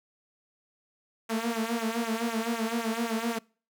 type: tone with flanger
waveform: sawtooth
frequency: 228.5 Hz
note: A#3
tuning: 34 cents flat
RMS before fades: -30 dBFS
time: 1.29-3.39 s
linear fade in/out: 10 ms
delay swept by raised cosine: 0.2 to 4.2 ms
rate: 3.9 Hz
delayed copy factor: -0.95
effects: noise-tail reverb RT60 0.4 s tail -25 dB re dry